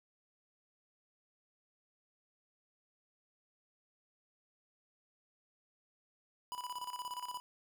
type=tone with tremolo; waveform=square; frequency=987.8 Hz; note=B5; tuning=in tune; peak=-39 dBFS; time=6.52-7.4 s; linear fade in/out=0 ms; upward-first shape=square; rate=17 Hz; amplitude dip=70%; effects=13-bit